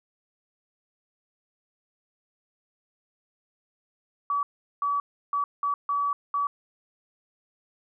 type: tone bursts at uneven times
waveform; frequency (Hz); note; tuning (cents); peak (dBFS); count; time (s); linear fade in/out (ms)
sine; 1143; D6; -47; -23; 6; 4.3-4.43 / 4.82-5 / 5.33-5.44 / 5.63-5.74 / 5.89-6.13 / 6.34-6.47; 2
effects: none